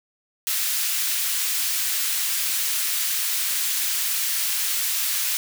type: high-pass noise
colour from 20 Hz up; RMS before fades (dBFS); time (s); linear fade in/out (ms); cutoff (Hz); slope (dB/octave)
white; -24; 0.47-5.37; 0; 1800; 12
effects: none